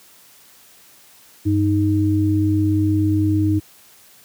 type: tone pair together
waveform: sine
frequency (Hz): 98 / 311.1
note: G2 / D#4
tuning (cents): 0 / 0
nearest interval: octave + minor sixth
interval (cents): 2000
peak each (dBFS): -17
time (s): 1.45-3.6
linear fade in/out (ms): 20
effects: white hiss -49 dBFS RMS until 4.24 s + high-pass 60 Hz 12 dB/octave